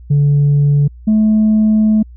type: tone pair in turn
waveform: sine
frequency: 144.1 / 215.9 Hz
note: D3 / A3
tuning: -33 / -33 cents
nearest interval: perfect fifth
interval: 700 cents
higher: second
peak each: -6 / -6 dBFS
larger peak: neither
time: 0.1-0.88 / 1.07-2.03 s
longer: second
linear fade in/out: 10 ms
effects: tanh soft clip ceiling -6 dBFS + added 60 Hz sine -33 dBFS peak until 2.16 s